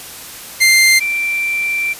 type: tone pair in turn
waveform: sawtooth / sine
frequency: 2093 / 2349 Hz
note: C7 / D7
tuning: 0 / 0 cents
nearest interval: major second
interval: 200 cents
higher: second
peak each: -4 / -15 dBFS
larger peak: first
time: 0.6-1 / 1-1.94 s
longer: second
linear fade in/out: 20 ms
effects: white hiss -32 dBFS RMS until 1.99 s + resampled to 32000 Hz